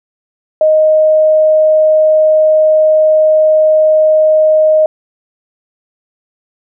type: tone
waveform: sine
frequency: 622.3 Hz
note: D#5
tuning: in tune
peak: -5 dBFS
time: 0.61-4.86 s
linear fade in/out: 2 ms
effects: none